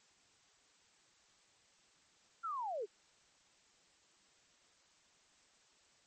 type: linear sweep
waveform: sine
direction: down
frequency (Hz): 1396.9 to 378.6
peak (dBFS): -37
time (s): 2.43-2.86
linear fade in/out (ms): 20
effects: white hiss -69 dBFS RMS until 6.06 s + MP3 32 kbps